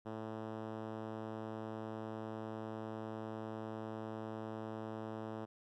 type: tone with band-pass filter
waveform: 5% pulse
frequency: 110 Hz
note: A2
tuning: in tune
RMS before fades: -44 dBFS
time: 0.05-5.46 s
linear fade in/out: 20 ms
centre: 230 Hz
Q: 0.52
effects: none